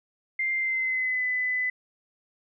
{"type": "tone with pitch glide", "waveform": "sine", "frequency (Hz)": [2097, 2005], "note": ["C7", "B6"], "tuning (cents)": [3, 26], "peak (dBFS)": -24, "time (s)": [0.39, 1.7], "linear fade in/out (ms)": 5, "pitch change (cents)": -77, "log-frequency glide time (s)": [0.56, 1.24], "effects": []}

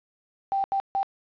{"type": "tone bursts at uneven times", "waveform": "sine", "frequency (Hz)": 784, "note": "G5", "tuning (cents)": 0, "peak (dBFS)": -22, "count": 3, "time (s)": [[0.52, 0.64], [0.72, 0.8], [0.95, 1.03]], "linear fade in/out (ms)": 0, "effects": ["resampled to 11025 Hz", "9-bit"]}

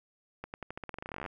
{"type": "accelerating click train", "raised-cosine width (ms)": 0.5, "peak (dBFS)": -24, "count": 22, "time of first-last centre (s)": [0.44, 1.262], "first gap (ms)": 99, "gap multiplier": 0.89, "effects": ["11-bit"]}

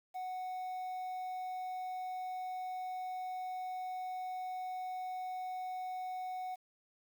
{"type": "tone with quantisation", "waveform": "triangle", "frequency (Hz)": 740, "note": "F#5", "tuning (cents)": 0, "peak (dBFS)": -36, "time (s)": [0.14, 6.56], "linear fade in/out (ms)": 20, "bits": 10, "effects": []}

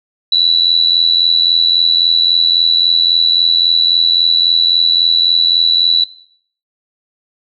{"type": "tone with amplitude modulation", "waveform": "sine", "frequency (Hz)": 3951, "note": "B7", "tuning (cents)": 0, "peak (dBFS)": -4, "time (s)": [0.32, 6.04], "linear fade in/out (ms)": 5, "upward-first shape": "sine", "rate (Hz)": 83.7, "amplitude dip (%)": 80, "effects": ["noise-tail reverb RT60 0.6 s tail -18 dB re dry"]}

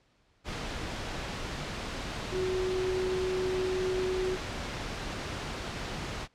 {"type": "tone in noise", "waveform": "sine", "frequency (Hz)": 371.7, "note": "F#4", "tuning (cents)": 8, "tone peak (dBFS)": -28, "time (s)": [2.31, 4.38], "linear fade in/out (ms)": 50, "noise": "pink", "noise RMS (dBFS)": -36, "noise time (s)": [0.44, 6.28], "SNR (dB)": 5, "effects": ["pink hiss -68 dBFS RMS until 6.34 s", "low-pass 5000 Hz 12 dB/octave"]}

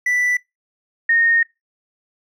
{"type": "tone pair in turn", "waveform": ["triangle", "sine"], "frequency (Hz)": [1975.5, 1846.9], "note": ["B6", "A#6"], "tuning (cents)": [0, -17], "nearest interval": "minor second", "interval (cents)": 117, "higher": "first", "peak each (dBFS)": [-14, -12], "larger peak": "second", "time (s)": [[0.06, 0.37], [1.09, 1.43]], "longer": "second", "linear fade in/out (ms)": 5, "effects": ["noise-tail reverb RT60 0.2 s tail -23 dB re dry"]}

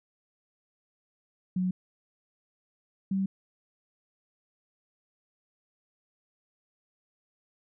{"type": "tone pair in turn", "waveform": "sine", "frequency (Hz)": [183.6, 192.87], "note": ["F#3", "G3"], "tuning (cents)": [-13, -28], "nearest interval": "minor second", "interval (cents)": 85, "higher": "second", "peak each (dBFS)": -25, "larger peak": "neither", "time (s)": [[1.56, 1.71], [3.11, 3.26]], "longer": "neither", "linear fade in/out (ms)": 5, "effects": []}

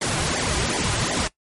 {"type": "noise with flanger", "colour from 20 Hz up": "pink", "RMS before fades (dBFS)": -23, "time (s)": [0.01, 1.28], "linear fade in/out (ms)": 10, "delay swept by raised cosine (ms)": [0.73, 4.53], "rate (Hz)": 2.7, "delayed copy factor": -0.95, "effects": ["noise-tail reverb RT60 0.1 s tail -18 dB re dry", "MP3 48 kbps"]}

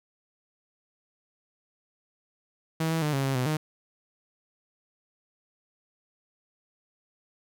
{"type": "tone with pitch steps", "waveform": "sawtooth", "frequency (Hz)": [161.1, 162.8, 150.4, 136.7, 135.3, 126.7, 154.2], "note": ["E3", "E3", "D3", "C#3", "C#3", "B2", "D#3"], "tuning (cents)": [-39, -21, 42, -24, -42, 45, -15], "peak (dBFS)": -21, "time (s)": [2.8, 3.57], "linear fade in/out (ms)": 5, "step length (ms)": 110, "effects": []}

